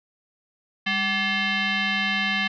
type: tone with frequency modulation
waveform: sine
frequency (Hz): 200.7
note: G3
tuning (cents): +41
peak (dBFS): -21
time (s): 0.86-2.48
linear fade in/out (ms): 10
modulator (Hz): 961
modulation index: 3.3
effects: none